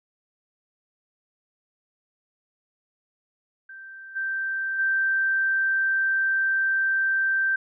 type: tone with level steps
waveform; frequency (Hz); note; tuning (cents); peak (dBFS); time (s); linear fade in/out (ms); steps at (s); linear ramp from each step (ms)
sine; 1565; G6; -3; -39 / -25 / -20; 3.69-7.56; 5; 4.15 / 4.78; 20
effects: none